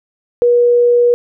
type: tone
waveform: sine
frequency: 481.8 Hz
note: B4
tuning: 43 cents flat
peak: -7 dBFS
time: 0.42-1.14 s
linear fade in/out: 0 ms
effects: none